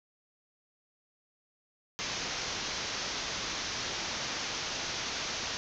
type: low-pass noise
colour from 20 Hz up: white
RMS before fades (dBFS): -36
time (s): 1.99-5.57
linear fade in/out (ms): 0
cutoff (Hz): 6500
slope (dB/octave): 96
effects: none